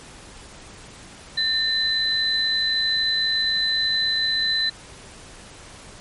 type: tone pair together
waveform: sine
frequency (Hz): 1800 / 4022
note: A6 / B7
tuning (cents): +39 / +31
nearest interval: octave + major second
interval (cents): 1392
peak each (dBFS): -25 / -20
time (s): 1.37-4.7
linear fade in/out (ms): 10
effects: pink hiss -43 dBFS RMS until 6 s + MP3 48 kbps